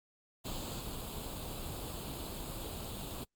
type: noise with comb filter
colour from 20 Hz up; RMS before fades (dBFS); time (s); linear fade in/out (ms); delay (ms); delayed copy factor
pink; -41; 0.44-3.25; 20; 0.26; +0.7
effects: noise-tail reverb RT60 0.1 s tail -26 dB re dry + Opus 48 kbps